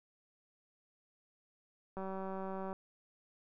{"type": "click train", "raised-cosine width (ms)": 1, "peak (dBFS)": -29, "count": 146, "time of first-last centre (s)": [1.97, 2.729], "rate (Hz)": 191, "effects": []}